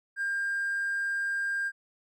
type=tone with hard clipping; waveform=triangle; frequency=1601 Hz; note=G6; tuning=36 cents sharp; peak=-28 dBFS; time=0.16-1.72 s; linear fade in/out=50 ms; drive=4 dB; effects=none